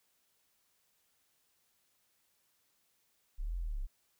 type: linear two-way sweep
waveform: sine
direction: up then down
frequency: 30.36 to 44.94 to 30.36 Hz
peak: -34 dBFS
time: 3.38-3.87 s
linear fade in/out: 20 ms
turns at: 3.54 s
effects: white hiss -75 dBFS RMS until 4.19 s